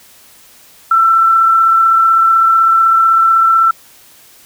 sine tone with amplitude modulation, 1339 Hz, E6, 27 cents sharp, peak -5 dBFS, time 0.91-3.71 s, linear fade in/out 5 ms, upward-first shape sine, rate 35.9 Hz, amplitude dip 25%, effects white hiss -43 dBFS RMS until 4.45 s

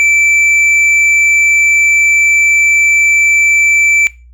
sine tone with hard clipping, 2327 Hz, D7, 17 cents flat, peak -8 dBFS, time 0-4.07 s, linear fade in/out 0 ms, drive 5 dB, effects noise-tail reverb RT60 0.3 s tail -20 dB re dry + added 60 Hz sine -36 dBFS peak until 4.33 s

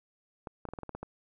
clicks, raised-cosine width 1 ms, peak -25 dBFS, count 9, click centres 0.472 / 0.653 / 0.688 / 0.736 / 0.788 / 0.833 / 0.893 / 0.95 / 1.03 s, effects none

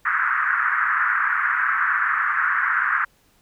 pink band-pass noise, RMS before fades -21 dBFS, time 0.05-3.05 s, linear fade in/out 10 ms, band 1200 to 1800 Hz, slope 48 dB/octave, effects pink hiss -60 dBFS RMS until 3.41 s

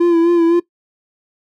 triangle tone with vibrato, 339.4 Hz, F4, 49 cents flat, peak -7 dBFS, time 0-0.6 s, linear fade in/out 10 ms, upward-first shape sine, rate 3.9 Hz, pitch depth 41 cents each way, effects noise-tail reverb RT60 0.1 s tail -19 dB re dry

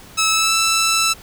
10% pulse tone with pitch glide, 1300 to 1323.5 Hz, E6 to E6, -24 to +7 cents, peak -6 dBFS, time 0.17-1.14 s, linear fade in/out 20 ms, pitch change +31 cents, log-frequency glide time 0.29-0.55 s, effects pink hiss -42 dBFS RMS until 1.22 s

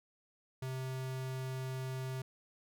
square tone, 130.6 Hz, C3, 3 cents flat, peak -38 dBFS, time 0.62-2.22 s, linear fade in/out 5 ms, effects none

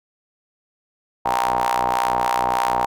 sawtooth ring-modulated tone, 61.74 Hz, B1, in tune, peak -11 dBFS, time 1.25-2.86 s, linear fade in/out 10 ms, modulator 866 Hz, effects none

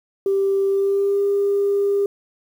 sine tone with pitch glide, 392 to 401.4 Hz, G4 to G4, 0 to +41 cents, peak -15 dBFS, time 0.26-2.06 s, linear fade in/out 2 ms, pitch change +41 cents, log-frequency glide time 0.69-1.22 s, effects tanh soft clip ceiling -11 dBFS + 8-bit

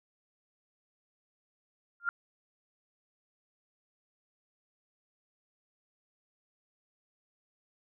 sine tone with exponential growth, 1396.9 Hz, F6, in tune, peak -22 dBFS, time 2-2.09 s, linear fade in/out 1 ms, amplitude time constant 18 ms, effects none

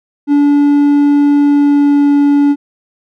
triangle tone with pitch glide, 288.1 to 286.3 Hz, D4 to D4, -33 to -44 cents, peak -4 dBFS, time 0.27-2.56 s, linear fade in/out 50 ms, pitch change -11 cents, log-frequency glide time 1.4-2.14 s, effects none

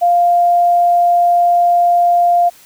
sine tone, 698.5 Hz, F5, in tune, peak -8 dBFS, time 0.01-2.5 s, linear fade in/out 20 ms, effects white hiss -44 dBFS RMS until 2.65 s

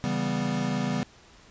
square chord, C# half-diminished seventh, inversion none, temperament equal, 138.59 / 164.81 / 196 / 246.9 Hz, C#3 / E3 / G3 / B3, 0 / 0 / 0 / 0 cents, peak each -33 / -34 / -31 / -31 dBFS, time 0.04-1.03 s, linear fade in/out 0 ms, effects pink hiss -54 dBFS RMS until 1.5 s + resampled to 16000 Hz

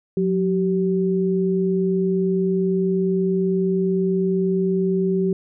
sine tone pair together, 181.6 / 383.9 Hz, F#3 / G4, -32 / -36 cents, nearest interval octave + minor second, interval 1296 cents, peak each -20 / -20 dBFS, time 0.17-5.33 s, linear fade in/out 2 ms, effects none

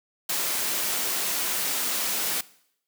white noise, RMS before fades -27 dBFS, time 0.29-2.41 s, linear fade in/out 5 ms, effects noise-tail reverb RT60 0.7 s tail -20 dB re dry + high-pass 200 Hz 12 dB/octave

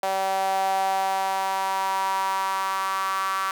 sawtooth tone with high-pass filter sweep, 192.2 Hz, G3, 34 cents flat, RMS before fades -25 dBFS, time 0.03-3.51 s, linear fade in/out 2 ms, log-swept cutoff 680 to 1200 Hz, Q 5.9, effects none

